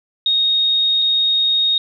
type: tone pair in turn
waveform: sine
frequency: 3729 / 3729 Hz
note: A#7 / A#7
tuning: 0 / 0 cents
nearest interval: unison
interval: 0 cents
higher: neither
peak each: -13 dBFS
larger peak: neither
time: 0.26-1.02 / 1.02-1.78 s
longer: neither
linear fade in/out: 2 ms
effects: none